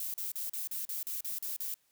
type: noise bursts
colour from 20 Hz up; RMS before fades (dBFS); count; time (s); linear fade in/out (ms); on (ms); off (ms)
violet; -37; 10; 0-1.742; 2; 140; 38
effects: white hiss -72 dBFS RMS until 1.91 s